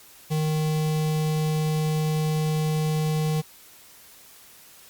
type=tone with notch filter; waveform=square; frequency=155 Hz; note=D#3; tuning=6 cents flat; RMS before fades=-24 dBFS; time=0.3-3.42 s; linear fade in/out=20 ms; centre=1500 Hz; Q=1.3; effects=white hiss -50 dBFS RMS until 4.89 s + Opus 48 kbps